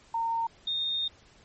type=tone pair in turn; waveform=sine; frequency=916 / 3671 Hz; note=A#5 / A#7; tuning=-31 / -27 cents; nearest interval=2 octaves; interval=2404 cents; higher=second; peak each=-26 / -27 dBFS; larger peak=first; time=0.14-0.47 / 0.67-1.08 s; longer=second; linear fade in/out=5 ms; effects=pink hiss -58 dBFS RMS until 1.44 s + MP3 32 kbps